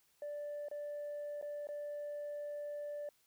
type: tone with dropouts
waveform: sine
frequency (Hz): 586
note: D5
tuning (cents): -4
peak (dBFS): -38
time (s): 0.22-3.09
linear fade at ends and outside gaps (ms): 2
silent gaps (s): 0.685-0.713 / 1.414-1.425 / 1.671-1.688
effects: tanh soft clip ceiling -38 dBFS + white hiss -73 dBFS RMS until 3.26 s